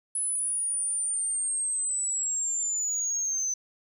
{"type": "linear sweep", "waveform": "sine", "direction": "down", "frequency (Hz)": [10170, 6090], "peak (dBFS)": -25, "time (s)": [0.15, 3.54], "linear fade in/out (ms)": 5, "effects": ["tanh soft clip ceiling -22 dBFS"]}